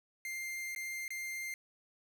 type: tone with dropouts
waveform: 45% pulse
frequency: 2102 Hz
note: C7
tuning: 7 cents sharp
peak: -38 dBFS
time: 0.25-1.54 s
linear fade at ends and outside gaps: 1 ms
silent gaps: 0.749-0.761 / 1.08-1.105 s
effects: none